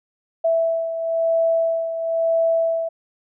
sine beating tone pair, 659 / 660 Hz, E5 / E5, -1 / +2 cents, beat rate 1 Hz, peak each -18 / -25 dBFS, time 0.44-2.89 s, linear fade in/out 10 ms, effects none

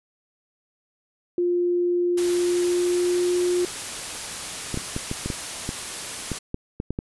sine tone with pitch glide, 352 to 355.9 Hz, F4 to F4, +14 to +33 cents, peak -19 dBFS, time 1.38-3.65 s, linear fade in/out 2 ms, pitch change +19 cents, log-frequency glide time 2.43-3.33 s
white noise, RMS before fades -32 dBFS, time 2.17-6.39 s, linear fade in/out 10 ms
clicks, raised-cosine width 3 ms, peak -14 dBFS, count 12, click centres 4.743 / 4.774 / 4.964 / 5.114 / 5.26 / 5.302 / 5.691 / 6.317 / 6.544 / 6.801 / 6.906 / 6.989 s
effects resampled to 24000 Hz

